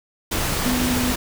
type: tone in noise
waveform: sine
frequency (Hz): 249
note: B3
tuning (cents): +14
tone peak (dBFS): -21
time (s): 0.65-1.13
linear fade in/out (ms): 10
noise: pink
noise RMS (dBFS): -23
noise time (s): 0.31-1.16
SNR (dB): -1
effects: none